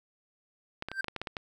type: clicks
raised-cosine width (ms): 0.3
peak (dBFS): -19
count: 9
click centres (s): 0.824 / 0.886 / 0.916 / 1.044 / 1.083 / 1.163 / 1.216 / 1.272 / 1.368
type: tone with exponential growth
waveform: triangle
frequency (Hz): 1568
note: G6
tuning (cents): 0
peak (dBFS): -24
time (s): 0.89-1.01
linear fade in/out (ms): 5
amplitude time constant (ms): 26
effects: none

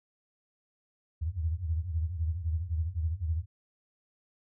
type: tone cluster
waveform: sine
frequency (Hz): 77.8 / 81.6 / 93.5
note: D#2 / E2 / F#2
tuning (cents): 0 / -17 / +19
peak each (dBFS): -34 / -31 / -37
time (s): 1.21-3.46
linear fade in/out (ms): 20
effects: none

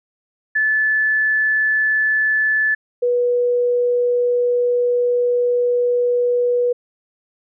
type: tone pair in turn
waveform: sine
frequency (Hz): 1737 / 487.4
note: A6 / B4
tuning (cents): -23 / -23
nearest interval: octave + minor seventh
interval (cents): 2200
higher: first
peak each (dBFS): -14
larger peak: neither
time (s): 0.55-2.75 / 3.02-6.73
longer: second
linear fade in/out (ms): 10
effects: none

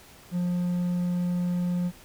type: tone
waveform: triangle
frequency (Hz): 177.2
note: F3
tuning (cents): +25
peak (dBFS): -22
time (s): 0.31-1.92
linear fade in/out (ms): 50
effects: pink hiss -51 dBFS RMS until 2.04 s

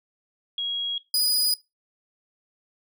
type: tone pair in turn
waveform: sine / sawtooth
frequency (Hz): 3300 / 4944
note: G#7 / D#8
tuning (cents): -12 / -12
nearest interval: perfect fifth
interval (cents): 700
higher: second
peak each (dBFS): -25 / -17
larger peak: second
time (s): 0.58-0.98 / 1.14-1.54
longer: neither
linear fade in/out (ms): 2
effects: noise-tail reverb RT60 0.2 s tail -18 dB re dry

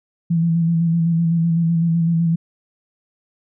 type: tone with vibrato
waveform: sine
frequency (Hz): 166.7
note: E3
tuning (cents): +20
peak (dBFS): -14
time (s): 0.3-2.36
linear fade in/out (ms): 10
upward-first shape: square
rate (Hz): 7.9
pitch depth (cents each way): 26
effects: none

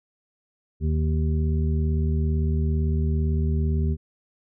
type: harmonic tone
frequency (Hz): 77.8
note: D#2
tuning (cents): 0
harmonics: 1 / 2 / 3 / 5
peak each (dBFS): -21 / -27 / -31 / -35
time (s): 0.8-3.97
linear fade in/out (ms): 50
effects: none

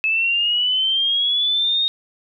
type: linear sweep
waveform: sine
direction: up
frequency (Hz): 2595 to 3729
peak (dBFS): -16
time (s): 0.04-1.88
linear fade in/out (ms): 0
effects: none

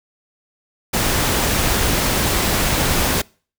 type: noise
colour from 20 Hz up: pink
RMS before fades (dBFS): -18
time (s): 0.93-3.22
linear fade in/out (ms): 10
effects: noise-tail reverb RT60 0.4 s tail -25 dB re dry

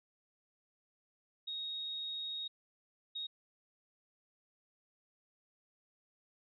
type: tone bursts at uneven times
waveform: sine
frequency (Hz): 3753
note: A#7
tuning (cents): +11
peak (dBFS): -38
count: 2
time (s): 1.47-2.48 / 3.15-3.27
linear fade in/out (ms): 10
effects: none

